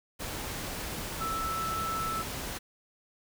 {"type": "tone in noise", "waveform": "sine", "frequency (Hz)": 1318.5, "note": "E6", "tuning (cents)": 0, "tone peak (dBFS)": -31, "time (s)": [1.2, 2.23], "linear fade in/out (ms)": 20, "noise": "pink", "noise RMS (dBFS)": -37, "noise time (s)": [0.19, 2.59], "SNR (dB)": 3, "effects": []}